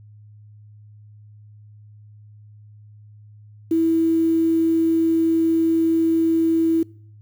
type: tone with quantisation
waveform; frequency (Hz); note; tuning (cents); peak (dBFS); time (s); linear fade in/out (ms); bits
sine; 327.2; E4; -13; -15; 3.71-6.83; 5; 7
effects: noise-tail reverb RT60 0.6 s tail -25 dB re dry + added 105 Hz sine -43 dBFS peak until 7.21 s